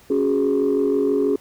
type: chord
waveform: sine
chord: C# suspended fourth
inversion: none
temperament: just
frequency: 277.2 / 369.6 / 415.8 Hz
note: C#4 / F#4 / G#4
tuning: 0 / -2 / +2 cents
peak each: -20 / -22 / -18 dBFS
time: 0.1-1.36 s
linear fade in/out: 5 ms
effects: tanh soft clip ceiling -11 dBFS + pink hiss -51 dBFS RMS until 1.4 s